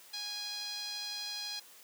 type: tone with band-pass filter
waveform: sawtooth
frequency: 826 Hz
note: G#5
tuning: 10 cents flat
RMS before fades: -40 dBFS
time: 0.13-1.6 s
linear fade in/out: 10 ms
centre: 4500 Hz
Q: 4.8
effects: white hiss -56 dBFS RMS until 1.83 s + high-pass 300 Hz 12 dB/octave